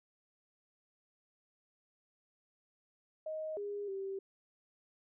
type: tone with pitch steps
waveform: sine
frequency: 626 / 408.1 / 388.7 Hz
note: D#5 / G#4 / G4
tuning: +10 / -30 / -15 cents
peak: -37 dBFS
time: 3.26-4.19 s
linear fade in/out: 5 ms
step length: 310 ms
effects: none